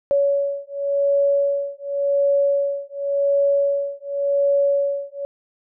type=beating tone pair; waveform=sine; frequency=562 / 562.9 Hz; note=C#5 / C#5; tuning=+24 / +26 cents; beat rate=0.9 Hz; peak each=-20 dBFS; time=0.11-5.25 s; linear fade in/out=0 ms; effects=none

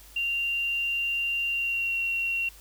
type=tone with pitch glide; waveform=sine; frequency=2775 to 2742 Hz; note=F7 to F7; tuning=-12 to -32 cents; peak=-25 dBFS; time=0.16-2.49 s; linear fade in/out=5 ms; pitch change=-20 cents; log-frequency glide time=1.49-1.95 s; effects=added 50 Hz sine -51 dBFS peak until 2.6 s + white hiss -52 dBFS RMS until 2.6 s

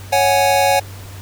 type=chord; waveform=square; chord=C# suspended fourth; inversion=none; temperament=equal; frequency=554.4 / 740 / 830.6 Hz; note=C#5 / F#5 / G#5; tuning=0 / 0 / 0 cents; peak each=-17 dBFS; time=0.12-0.8 s; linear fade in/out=10 ms; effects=added 97 Hz sine -32 dBFS peak until 1.21 s + pink hiss -39 dBFS RMS until 1.21 s

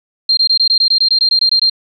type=tone bursts; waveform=sine; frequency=4186 Hz; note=C8; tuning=in tune; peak=-8 dBFS; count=14; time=0.29-1.698 s; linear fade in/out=5 ms; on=82 ms; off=20 ms; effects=none

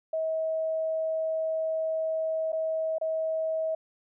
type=tone with dropouts; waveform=sine; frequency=640 Hz; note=D#5; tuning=49 cents sharp; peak=-26 dBFS; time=0.13-3.75 s; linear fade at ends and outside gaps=5 ms; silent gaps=2.521-2.528 / 2.984-3.012 s; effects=none

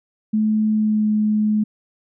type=tone with pitch glide; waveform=sine; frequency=215.6 to 212.9 Hz; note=A3 to G#3; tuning=-35 to +43 cents; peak=-15 dBFS; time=0.33-1.64 s; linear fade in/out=10 ms; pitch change=-22 cents; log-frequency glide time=0.71-1.09 s; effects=none

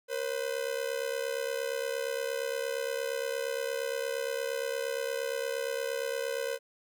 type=ring-modulated tone; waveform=45% pulse; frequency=506 Hz; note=B4; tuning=42 cents sharp; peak=-28 dBFS; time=0.08-6.59 s; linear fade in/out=50 ms; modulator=34.3 Hz; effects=none

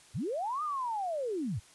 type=linear two-way sweep; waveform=sine; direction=up then down; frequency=75 to 1250 to 75 Hz; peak=-31 dBFS; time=0.14-1.6 s; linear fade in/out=20 ms; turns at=0.63 s; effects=white hiss -58 dBFS RMS until 1.74 s + resampled to 24000 Hz

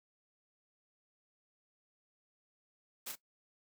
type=noise with echo; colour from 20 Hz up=white; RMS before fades=-42 dBFS; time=3.06-3.12 s; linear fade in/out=10 ms; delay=36 ms; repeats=1; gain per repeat=-5 dB; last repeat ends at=3.156 s; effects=noise-tail reverb RT60 0.1 s tail -17 dB re dry + high-pass 150 Hz 12 dB/octave

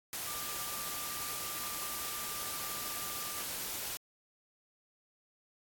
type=tone in noise; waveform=sine; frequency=1187 Hz; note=D6; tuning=18 cents sharp; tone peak=-47 dBFS; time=0.27-3.41 s; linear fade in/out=0 ms; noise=white; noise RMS=-39 dBFS; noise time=0.13-3.97 s; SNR=-11 dB; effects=AAC 64 kbps

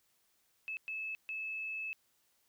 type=tone bursts at uneven times; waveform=sine; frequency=2606 Hz; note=E7; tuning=20 cents flat; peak=-37 dBFS; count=3; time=0.68-0.77 / 0.88-1.15 / 1.29-1.93 s; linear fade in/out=0 ms; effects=white hiss -74 dBFS RMS until 2.48 s

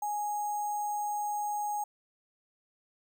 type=tone with sample-and-hold; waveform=sine; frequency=830.6 Hz; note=G#5; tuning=in tune; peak=-30 dBFS; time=0.02-1.84 s; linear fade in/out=5 ms; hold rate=7350 Hz; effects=none

